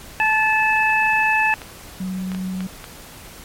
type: harmonic tone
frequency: 870 Hz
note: A5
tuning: 20 cents flat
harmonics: 1 / 2 / 3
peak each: -19 / -19 / -19 dBFS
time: 0.2-1.54 s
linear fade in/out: 0 ms
type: clicks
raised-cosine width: 0.3 ms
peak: -17 dBFS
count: 5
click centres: 1.618 / 2.318 / 2.348 / 2.606 / 2.842 s
type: tone with vibrato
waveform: sine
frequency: 186.6 Hz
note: F#3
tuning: 15 cents sharp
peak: -23 dBFS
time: 2-2.67 s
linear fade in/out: 5 ms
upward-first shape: square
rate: 19 Hz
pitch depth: 15 cents each way
effects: pink hiss -40 dBFS RMS until 3.44 s + MP3 64 kbps